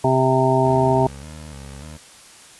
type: harmonic tone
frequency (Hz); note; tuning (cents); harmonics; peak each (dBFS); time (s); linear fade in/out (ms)
130.81; C3; 0; 1 / 2 / 3 / 5 / 6 / 7; -20 / -23 / -20 / -20 / -25 / -21; 0.04-1.07; 5
type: tone with vibrato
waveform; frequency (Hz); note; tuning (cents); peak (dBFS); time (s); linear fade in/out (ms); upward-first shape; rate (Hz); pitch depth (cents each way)
20% pulse; 72.7; D2; -17; -30; 0.64-1.98; 20; square; 1.7; 100
effects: white hiss -45 dBFS RMS until 2.59 s + resampled to 24000 Hz